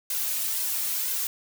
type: noise with flanger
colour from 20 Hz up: blue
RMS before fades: -28 dBFS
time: 0.1-1.27 s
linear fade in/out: 2 ms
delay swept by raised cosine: 1.9 to 3.3 ms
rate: 2 Hz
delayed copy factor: +1
effects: none